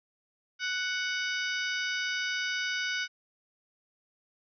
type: harmonic tone with a mistuned harmonic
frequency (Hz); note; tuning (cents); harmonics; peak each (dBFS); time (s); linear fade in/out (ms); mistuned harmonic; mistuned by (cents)
741; F#5; +2; 2 / 3 / 4 / 5 / 6 / 7 / 8; -32 / -36 / -38 / -40 / -42 / -43 / -44; 0.59-3.08; 50; 6; +91
effects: none